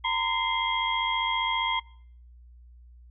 sine tone cluster, 923 / 1018 / 2090 / 3251 Hz, A#5 / C6 / C7 / G#7, -17 / -48 / -2 / -38 cents, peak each -30 dBFS, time 0.04-1.8 s, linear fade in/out 10 ms, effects noise-tail reverb RT60 0.6 s tail -24 dB re dry + added 60 Hz sine -48 dBFS peak until 3.1 s

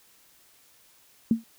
sine tone with exponential decay, 227.3 Hz, A#3, 43 cents flat, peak -14 dBFS, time 1.31-1.44 s, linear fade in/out 2 ms, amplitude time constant 27 ms, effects white hiss -59 dBFS RMS until 1.58 s

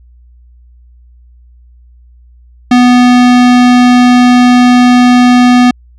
square tone, 246.9 Hz, B3, in tune, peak -3 dBFS, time 2.71-5.71 s, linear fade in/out 5 ms, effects added 60 Hz sine -37 dBFS peak until 5.98 s + low-pass 5000 Hz 12 dB/octave

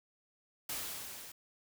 white noise with level ramp, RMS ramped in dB -38 to -50 dBFS, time 0.69-1.32 s, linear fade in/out 5 ms, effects none

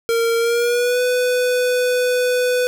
square tone with pitch glide, 461.6 to 497.6 Hz, A#4 to B4, -17 to +13 cents, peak -16 dBFS, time 0.09-2.67 s, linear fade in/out 0 ms, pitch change +130 cents, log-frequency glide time 0.38-1.01 s, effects none

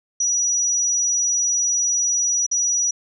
sine tone with dropouts, 5840 Hz, F#8, 24 cents flat, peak -17 dBFS, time 0.2-2.91 s, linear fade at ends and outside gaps 5 ms, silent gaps 2.465-2.513 s, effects none

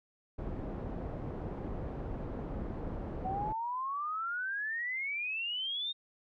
pink low-pass noise, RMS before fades -39 dBFS, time 0.38-3.53 s, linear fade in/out 10 ms, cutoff 640 Hz, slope 12 dB/octave
sine exponential sweep, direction up, 740 to 3709 Hz, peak -33 dBFS, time 3.24-5.93 s, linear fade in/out 20 ms
effects none

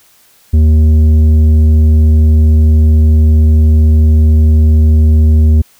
sine tone with tanh clipping, 77.78 Hz, D#2, in tune, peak -5 dBFS, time 0.53-5.62 s, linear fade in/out 10 ms, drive 8 dB, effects white hiss -47 dBFS RMS until 5.79 s

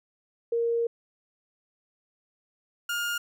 sine / 30% pulse tone pair in turn, 466.2 / 1415.7 Hz, A#4 / F6, 0 / +23 cents, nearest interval octave + perfect fifth, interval 1923 cents, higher second, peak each -23 / -25 dBFS, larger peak first, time 0.52-0.87 / 2.89-3.18 s, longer first, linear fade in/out 5 ms, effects none

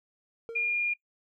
triangle tone with exponential decay, 459.7 Hz, A#4, 24 cents flat, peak -32 dBFS, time 0.49-0.89 s, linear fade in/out 0 ms, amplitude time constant 85 ms
sine tone, 2416 Hz, D7, 48 cents sharp, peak -25 dBFS, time 0.55-0.94 s, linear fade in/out 10 ms
effects noise-tail reverb RT60 0.1 s tail -22 dB re dry

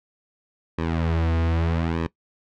sawtooth tone with flanger, 82.41 Hz, E2, in tune, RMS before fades -23 dBFS, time 0.78-2.07 s, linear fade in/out 5 ms, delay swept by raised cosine 1.4 to 5.3 ms, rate 0.81 Hz, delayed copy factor -1, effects noise-tail reverb RT60 0.1 s tail -20 dB re dry + low-pass 3000 Hz 12 dB/octave

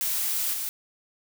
blue noise with level steps, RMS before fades -27 / -31 dBFS, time 0.01-0.69 s, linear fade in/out 0 ms, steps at 0.53 s, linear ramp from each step 10 ms, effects none

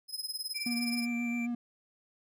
sawtooth tone with tremolo, 5090 Hz, D#8, 39 cents sharp, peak -29 dBFS, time 0.08-1.07 s, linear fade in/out 50 ms, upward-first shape triangle, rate 19 Hz, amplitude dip 95%
triangle tone, 2348 Hz, D7, 1 cent flat, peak -36 dBFS, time 0.54-1.47 s, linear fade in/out 20 ms
triangle tone with vibrato, 238 Hz, A#3, 36 cents sharp, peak -29 dBFS, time 0.66-1.55 s, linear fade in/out 5 ms, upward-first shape sine, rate 7.5 Hz, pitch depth 21 cents each way
effects none

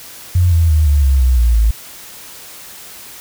sine tone with pitch steps, 88.9 / 82.95 / 77.39 / 72.21 / 67.37 / 62.86 / 58.65 / 54.72 Hz, F2 / E2 / D#2 / D2 / C#2 / B1 / A#1 / A1, +31 / +11 / -9 / -29 / -49 / +31 / +11 / -9 cents, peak -8 dBFS, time 0.35-1.71 s, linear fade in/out 5 ms, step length 170 ms, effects white hiss -35 dBFS RMS until 3.2 s

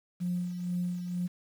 sine tone with tremolo, 177.8 Hz, F3, 31 cents sharp, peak -27 dBFS, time 0.2-1.28 s, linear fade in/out 20 ms, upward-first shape sine, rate 2.1 Hz, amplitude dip 55%, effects tanh soft clip ceiling -23 dBFS + 9-bit

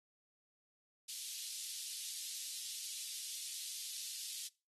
pink high-pass noise, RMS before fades -45 dBFS, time 1.08-4.48 s, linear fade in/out 10 ms, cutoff 3500 Hz, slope 24 dB/octave, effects noise-tail reverb RT60 0.3 s tail -22 dB re dry + AAC 32 kbps

